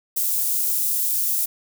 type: high-pass noise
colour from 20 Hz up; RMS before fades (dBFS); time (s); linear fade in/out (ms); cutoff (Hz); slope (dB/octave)
white; -22; 0.16-1.46; 10; 10000; 12
effects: none